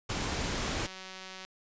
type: noise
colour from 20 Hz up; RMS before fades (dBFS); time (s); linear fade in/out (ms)
pink; -33; 0.09-0.87; 10
type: click train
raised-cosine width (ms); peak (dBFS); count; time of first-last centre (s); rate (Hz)
0.2; -27; 172; 0.54-1.45; 188
effects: resampled to 16000 Hz